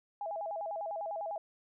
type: tone with vibrato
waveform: sine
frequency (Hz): 732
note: F#5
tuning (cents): -19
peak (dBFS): -35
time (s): 0.21-1.38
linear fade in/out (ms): 2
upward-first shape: square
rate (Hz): 10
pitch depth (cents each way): 190
effects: none

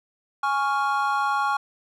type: chord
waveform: triangle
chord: Db major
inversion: second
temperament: equal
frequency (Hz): 830.6 / 1108.7 / 1396.9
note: Ab5 / Db6 / F6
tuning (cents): 0 / 0 / 0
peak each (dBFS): -23 / -23 / -25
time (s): 0.43-1.57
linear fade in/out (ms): 5
effects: none

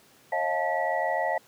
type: tone cluster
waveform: sine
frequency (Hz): 545 / 632 / 705 / 872 / 1939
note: C#5 / D#5 / F5 / A5 / B6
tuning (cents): -29 / +27 / +16 / -16 / -32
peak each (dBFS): -32 / -30 / -30 / -30 / -32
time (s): 0.32-1.38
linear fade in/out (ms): 5
effects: pink hiss -57 dBFS RMS until 1.47 s + high-pass 150 Hz 12 dB/octave

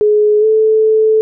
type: tone with pitch glide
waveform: sine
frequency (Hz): 421.2 to 436.8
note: G#4 to A4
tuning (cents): +24 to -13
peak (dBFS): -7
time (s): 0.01-1.21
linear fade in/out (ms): 0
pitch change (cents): +63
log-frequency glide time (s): 0.4-0.45
effects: none

